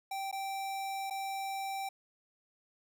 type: tone with dropouts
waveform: square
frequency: 780 Hz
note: G5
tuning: 9 cents flat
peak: -36 dBFS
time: 0.11-1.89 s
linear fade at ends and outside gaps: 5 ms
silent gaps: 0.314-0.326 / 1.1-1.107 s
effects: none